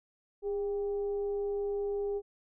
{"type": "tone with frequency modulation", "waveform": "sine", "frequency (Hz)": 405.8, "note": "G#4", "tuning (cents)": -40, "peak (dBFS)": -30, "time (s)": [0.42, 2.22], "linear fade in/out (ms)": 50, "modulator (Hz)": 383, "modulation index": 0.27, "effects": []}